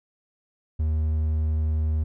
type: tone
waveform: triangle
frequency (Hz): 77.78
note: D#2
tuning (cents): 0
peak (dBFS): -19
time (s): 0.79-2.04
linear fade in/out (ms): 10
effects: none